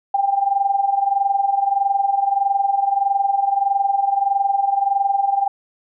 sine tone with amplitude modulation, 794 Hz, G5, 22 cents sharp, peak -12 dBFS, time 0.14-5.48 s, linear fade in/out 5 ms, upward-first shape sine, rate 21.6 Hz, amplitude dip 75%, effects none

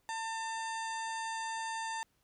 harmonic tone with a mistuned harmonic, 898 Hz, A5, 35 cents sharp, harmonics 1 / 2 / 3 / 4 / 5 / 7 / 8 / 9 / 10, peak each -37 / -42 / -50 / -50 / -51 / -52 / -52 / -56 / -55 dBFS, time 0.09-2.03 s, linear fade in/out 0 ms, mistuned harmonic 5, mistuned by +79 cents, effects pink hiss -75 dBFS RMS until 2.23 s

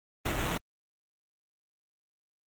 pink noise with sample-and-hold, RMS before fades -31 dBFS, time 0.25-0.58 s, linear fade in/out 10 ms, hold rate 4900 Hz, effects Opus 24 kbps

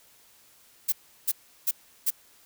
violet noise bursts, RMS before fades -24 dBFS, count 4, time 0.88-2.106 s, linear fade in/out 10 ms, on 44 ms, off 350 ms, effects white hiss -58 dBFS RMS until 2.45 s

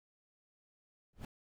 brown noise with exponential growth, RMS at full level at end -35 dBFS, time 1.13-1.25 s, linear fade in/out 2 ms, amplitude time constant 24 ms, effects none

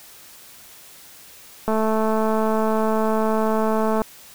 click train, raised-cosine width 1 ms, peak -9 dBFS, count 513, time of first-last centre 1.68-4.018 s, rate 219 Hz, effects white hiss -45 dBFS RMS until 4.34 s

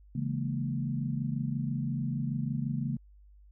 sine chord, A# half-diminished seventh, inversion first, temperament equal, 138.59 / 164.81 / 207.7 / 233.1 Hz, C#3 / E3 / G#3 / A#3, 0 / 0 / 0 / 0 cents, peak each -32 / -37 / -38 / -35 dBFS, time 0.15-2.97 s, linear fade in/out 5 ms, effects added 50 Hz sine -53 dBFS peak until 3.51 s

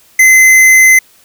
square tone, 2052 Hz, C7, 34 cents flat, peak -3 dBFS, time 0.19-0.99 s, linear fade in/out 5 ms, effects white hiss -46 dBFS RMS until 1.24 s

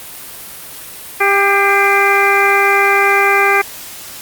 harmonic tone with a mistuned harmonic, 397.4 Hz, G4, 24 cents sharp, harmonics 1 / 2 / 3 / 4 / 5 / 6, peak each -16 / -16 / -16 / -16 / -16 / -16 dBFS, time 1.2-3.62 s, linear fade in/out 10 ms, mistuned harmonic 5, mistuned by +51 cents, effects white hiss -31 dBFS RMS until 4.21 s + Opus 32 kbps

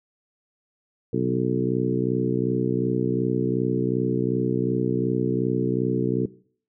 harmonic tone with a mistuned harmonic, 62.7 Hz, B1, 27 cents sharp, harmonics 2 / 3 / 4 / 5 / 6 / 7, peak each -28 / -28 / -28 / -28 / -28 / -28 dBFS, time 1.13-6.26 s, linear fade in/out 5 ms, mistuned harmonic 2, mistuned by +44 cents, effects noise-tail reverb RT60 0.5 s tail -19 dB re dry

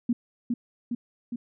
sine tone with echo, 238.9 Hz, A#3, 43 cents sharp, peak -20 dBFS, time 0.09-0.13 s, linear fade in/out 5 ms, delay 410 ms, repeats 3, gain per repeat -3 dB, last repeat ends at 1.36 s, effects none

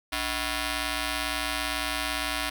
5% pulse ring-modulated tone, 348.1 Hz, F4, 6 cents flat, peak -13 dBFS, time 0.12-2.5 s, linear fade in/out 10 ms, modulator 407 Hz, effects none

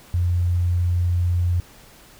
sine tone, 88 Hz, F2, 14 cents sharp, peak -17 dBFS, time 0.14-1.6 s, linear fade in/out 0 ms, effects pink hiss -48 dBFS RMS until 2.19 s

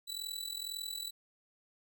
sawtooth tone with amplitude modulation, 3951 Hz, B7, in tune, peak -32 dBFS, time 0.07-1.11 s, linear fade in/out 20 ms, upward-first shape sine, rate 42 Hz, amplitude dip 80%, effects none

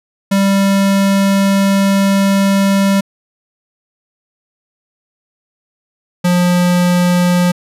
square tone pair in turn, 196.5 / 177.5 Hz, G3 / F3, +4 / +28 cents, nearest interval major second, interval 176 cents, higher first, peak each -10 / -10 dBFS, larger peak neither, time 0.31-3.01 / 6.24-7.52 s, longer first, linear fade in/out 10 ms, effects resampled to 32000 Hz

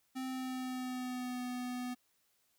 square tone with pitch glide, 260 to 248.4 Hz, C4 to B3, -11 to +10 cents, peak -38 dBFS, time 0.15-1.95 s, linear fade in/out 20 ms, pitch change -79 cents, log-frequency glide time 0.25-1.42 s, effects white hiss -75 dBFS RMS until 2.58 s

